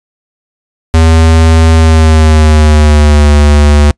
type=tone with pitch glide; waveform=square; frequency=81 to 73.42 Hz; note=E2 to D2; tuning=-30 to 0 cents; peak=-3 dBFS; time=0.94-3.91 s; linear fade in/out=0 ms; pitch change=-170 cents; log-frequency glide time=1.73-3.29 s; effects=noise-tail reverb RT60 0.1 s tail -26 dB re dry + resampled to 22050 Hz